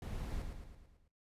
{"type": "noise with echo", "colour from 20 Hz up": "brown", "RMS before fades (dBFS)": -41, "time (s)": [0.02, 0.42], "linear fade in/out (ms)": 2, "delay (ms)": 110, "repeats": 6, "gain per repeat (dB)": -5, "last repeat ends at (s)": 1.08, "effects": ["noise-tail reverb RT60 0.2 s tail -21 dB re dry", "resampled to 32000 Hz"]}